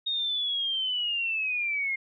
sine linear sweep, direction down, 3729 to 2121 Hz, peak -26 dBFS, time 0.06-1.96 s, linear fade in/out 10 ms, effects none

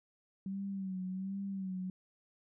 sine tone with vibrato, 191.1 Hz, G3, 44 cents flat, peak -36 dBFS, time 0.46-1.9 s, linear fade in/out 2 ms, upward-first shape sine, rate 1.3 Hz, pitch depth 59 cents each way, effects none

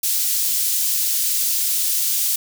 white high-pass noise, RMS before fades -20 dBFS, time 0.03-2.36 s, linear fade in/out 5 ms, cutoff 4600 Hz, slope 12 dB/octave, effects none

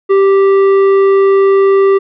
sine tone with tanh clipping, 391.3 Hz, G4, 3 cents flat, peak -7 dBFS, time 0.09-1.99 s, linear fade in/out 20 ms, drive 10 dB, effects none

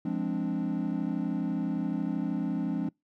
triangle chord, D half-diminished seventh, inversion first, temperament equal, 174.61 / 207.7 / 261.6 / 293.7 Hz, F3 / Ab3 / C4 / D4, 0 / 0 / 0 / 0 cents, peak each -31 dBFS, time 0.05-2.89 s, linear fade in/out 5 ms, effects noise-tail reverb RT60 0.2 s tail -26 dB re dry + tanh soft clip ceiling -18 dBFS

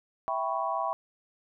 sine chord, C# half-diminished seventh, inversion first, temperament equal, 659.3 / 784 / 987.8 / 1108.7 Hz, E5 / G5 / B5 / C#6, 0 / 0 / 0 / 0 cents, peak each -33 dBFS, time 0.28-0.93 s, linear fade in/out 0 ms, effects none

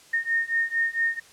sine beating tone pair, 1834 / 1838.4 Hz, A#6 / A#6, -29 / -25 cents, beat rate 4.4 Hz, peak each -26 / -25 dBFS, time 0.13-1.2 s, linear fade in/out 10 ms, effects white hiss -52 dBFS RMS until 1.32 s + low-pass 9000 Hz 12 dB/octave

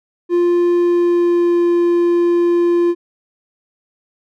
triangle tone with pitch glide, 349.2 to 346.2 Hz, F4 to F4, 0 to -15 cents, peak -9 dBFS, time 0.29-2.95 s, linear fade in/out 50 ms, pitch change -15 cents, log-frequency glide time 0.75-1.65 s, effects none

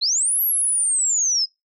sine linear two-way sweep, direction up then down, 3929 to 11840 to 4979 Hz, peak -17 dBFS, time 0.01-1.46 s, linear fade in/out 20 ms, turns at 0.42 s, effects noise-tail reverb RT60 0.2 s tail -25 dB re dry

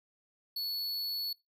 square tone, 4413 Hz, C#8, 9 cents flat, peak -34 dBFS, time 0.56-1.33 s, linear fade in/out 5 ms, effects noise-tail reverb RT60 0.2 s tail -20 dB re dry

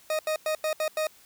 40% pulse tone bursts at uneven times, 622.3 Hz, D#5, in tune, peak -24 dBFS, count 6, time 0.1-0.19 / 0.27-0.36 / 0.46-0.55 / 0.64-0.73 / 0.8-0.88 / 0.97-1.07 s, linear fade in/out 2 ms, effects white hiss -56 dBFS RMS until 1.25 s

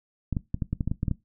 clicks, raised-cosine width 5 ms, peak -14 dBFS, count 11, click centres 0.327 / 0.368 / 0.544 / 0.622 / 0.73 / 0.808 / 0.876 / 0.915 / 1.031 / 1.082 / 1.113 s, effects noise-tail reverb RT60 0.2 s tail -19 dB re dry

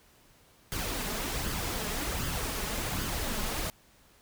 pink noise with flanger, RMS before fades -33 dBFS, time 0.72-3.7 s, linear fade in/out 0 ms, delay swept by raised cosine 0.61 to 4.81 ms, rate 1.3 Hz, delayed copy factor +0.5, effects pink hiss -61 dBFS RMS until 4.21 s

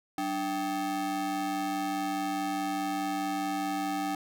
square ring-modulated tone, 242.3 Hz, B3, 33 cents flat, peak -27 dBFS, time 0.18-4.15 s, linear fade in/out 2 ms, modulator 537 Hz, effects none

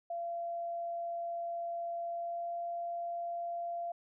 sine tone with pitch glide, 684 to 688 Hz, F5 to F5, -36 to -26 cents, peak -35 dBFS, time 0.1-3.92 s, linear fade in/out 5 ms, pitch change +10 cents, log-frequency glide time 2.08-2.53 s, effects none

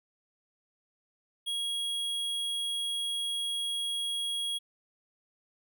square tone, 3300 Hz, G#7, 12 cents flat, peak -31 dBFS, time 1.46-4.59 s, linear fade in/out 20 ms, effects none

